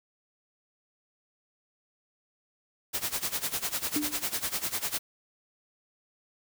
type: noise with tremolo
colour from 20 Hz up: white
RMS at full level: -29 dBFS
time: 2.93-4.99 s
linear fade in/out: 20 ms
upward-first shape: sine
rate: 10 Hz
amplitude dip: 85%
type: tone with exponential decay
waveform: sine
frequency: 297.9 Hz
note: D4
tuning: 25 cents sharp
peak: -24 dBFS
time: 3.96-4.3 s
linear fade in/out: 2 ms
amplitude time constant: 73 ms
effects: none